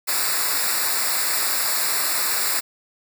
white noise with comb filter, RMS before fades -22 dBFS, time 0.07-2.61 s, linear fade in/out 20 ms, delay 0.32 ms, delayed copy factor -1, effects none

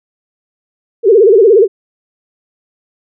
sine tone with vibrato, 421.6 Hz, G#4, 26 cents sharp, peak -3 dBFS, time 1.03-1.68 s, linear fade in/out 50 ms, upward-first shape sine, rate 17 Hz, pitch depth 200 cents each way, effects none

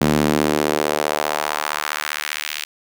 sawtooth tone with high-pass filter sweep, 75.2 Hz, D2, 42 cents sharp, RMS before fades -21 dBFS, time 0.01-2.65 s, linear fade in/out 5 ms, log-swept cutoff 190 to 2700 Hz, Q 1.4, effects none

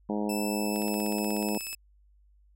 harmonic tone, 104.5 Hz, G#2, 11 cents sharp, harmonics 2 / 3 / 4 / 5 / 6 / 7 / 8 / 9, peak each -30 / -34 / -36 / -38 / -40 / -41 / -42 / -43 dBFS, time 0.09-1.58 s, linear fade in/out 5 ms
10% pulse tone with pitch glide, 2637 to 2602 Hz, E7 to E7, 0 to -23 cents, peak -27 dBFS, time 0.29-1.75 s, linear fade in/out 5 ms, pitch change -23 cents, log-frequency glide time 0.47-1.13 s
click train, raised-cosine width 0.2 ms, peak -28 dBFS, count 17, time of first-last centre 0.76-1.73 s, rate 16.5 Hz
effects added 50 Hz sine -58 dBFS peak until 2.55 s

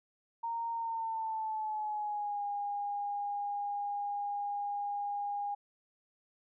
sine tone with pitch glide, 925 to 814.6 Hz, A#5 to G#5, -14 to -34 cents, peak -33 dBFS, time 0.43-5.55 s, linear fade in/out 10 ms, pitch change -220 cents, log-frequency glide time 0.71-2.43 s, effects none

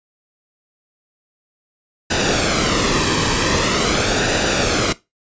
pink noise with flanger, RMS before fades -17 dBFS, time 2.1-4.93 s, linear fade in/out 10 ms, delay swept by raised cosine 0.92 to 1.43 ms, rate 0.44 Hz, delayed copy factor -0.55, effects noise-tail reverb RT60 0.2 s tail -18 dB re dry + resampled to 16000 Hz

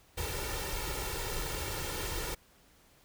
pink noise with comb filter, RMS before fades -36 dBFS, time 0.17-2.35 s, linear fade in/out 10 ms, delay 2.2 ms, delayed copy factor +0.7, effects pink hiss -63 dBFS RMS until 3.04 s

